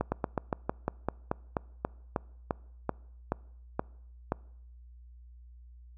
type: slowing click train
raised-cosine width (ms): 1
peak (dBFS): -14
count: 17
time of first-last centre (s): 0.01-4.321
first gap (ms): 110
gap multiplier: 1.11
effects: noise-tail reverb RT60 0.8 s tail -25 dB re dry + added 60 Hz sine -49 dBFS peak until 5.97 s